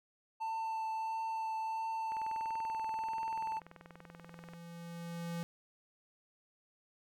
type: tone with vibrato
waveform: triangle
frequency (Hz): 890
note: A5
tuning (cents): +20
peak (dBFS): -33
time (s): 0.4-3.6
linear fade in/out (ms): 20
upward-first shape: triangle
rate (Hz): 1.5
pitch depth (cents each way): 12
type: click train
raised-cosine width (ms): 0.5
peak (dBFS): -35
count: 51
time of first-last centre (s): 2.12-4.535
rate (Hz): 20.7
type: tone with exponential growth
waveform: square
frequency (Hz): 169.8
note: F3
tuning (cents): -48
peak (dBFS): -37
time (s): 2.71-5.43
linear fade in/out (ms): 0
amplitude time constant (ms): 590
effects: none